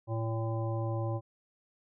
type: harmonic tone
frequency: 112.9 Hz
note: A2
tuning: 45 cents sharp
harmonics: 1 / 3 / 5 / 7 / 9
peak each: -31 / -39 / -39 / -43 / -45 dBFS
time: 0.07-1.21 s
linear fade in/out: 50 ms
effects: none